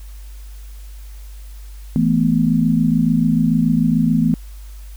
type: chord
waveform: sine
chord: E suspended fourth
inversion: none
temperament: equal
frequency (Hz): 164.81 / 220 / 246.9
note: E3 / A3 / B3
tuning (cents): 0 / 0 / 0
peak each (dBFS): -17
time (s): 1.96-4.34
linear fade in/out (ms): 0
effects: added 50 Hz sine -32 dBFS peak until 4.96 s + white hiss -49 dBFS RMS until 4.96 s